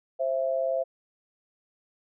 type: tone pair together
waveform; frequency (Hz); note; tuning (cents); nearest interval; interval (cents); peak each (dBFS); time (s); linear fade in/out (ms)
sine; 527.3 / 665; C5 / E5; +13 / +15; major third; 402; -27; 0.19-0.84; 20
effects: none